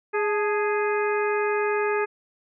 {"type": "harmonic tone with a mistuned harmonic", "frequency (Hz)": 415.3, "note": "G#4", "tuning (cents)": 0, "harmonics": [1, 2, 3, 4, 5, 6], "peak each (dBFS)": [-23, -30, -31, -31, -35, -35], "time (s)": [0.13, 2.06], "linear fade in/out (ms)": 20, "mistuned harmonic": 2, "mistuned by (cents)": 75, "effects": []}